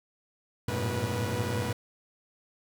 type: tone cluster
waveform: sawtooth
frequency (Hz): 92.9 / 106.7 / 112.3 / 123.2 / 487.8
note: F#2 / G#2 / A2 / B2 / B4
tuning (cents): +7 / +47 / +36 / -4 / -21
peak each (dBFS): -31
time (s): 0.68-1.73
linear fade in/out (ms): 5
effects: none